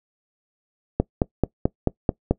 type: click train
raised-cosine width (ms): 2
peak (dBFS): -4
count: 7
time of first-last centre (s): 1-2.31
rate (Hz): 4.58
effects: noise-tail reverb RT60 0.1 s tail -22 dB re dry